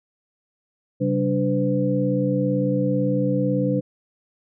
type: tone cluster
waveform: sine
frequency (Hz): 134.4 / 192.4 / 291.7 / 506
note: C3 / G3 / D4 / B4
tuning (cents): +47 / -32 / -12 / +42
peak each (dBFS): -24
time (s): 1-3.81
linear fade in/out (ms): 20
effects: none